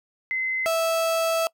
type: tone pair in turn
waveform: sine / 35% pulse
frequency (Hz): 2054 / 656.4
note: C7 / E5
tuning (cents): -33 / -8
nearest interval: octave + minor sixth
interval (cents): 1975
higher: first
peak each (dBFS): -23 / -19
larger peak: second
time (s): 0.31-0.66 / 0.66-1.47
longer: second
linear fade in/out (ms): 0
effects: noise-tail reverb RT60 0.1 s tail -24 dB re dry